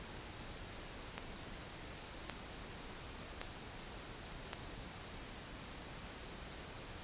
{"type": "click train", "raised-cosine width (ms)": 0.3, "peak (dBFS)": -24, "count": 4, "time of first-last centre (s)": [1.18, 4.532], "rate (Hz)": 0.895, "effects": ["pink hiss -49 dBFS RMS until 7.03 s", "resampled to 8000 Hz"]}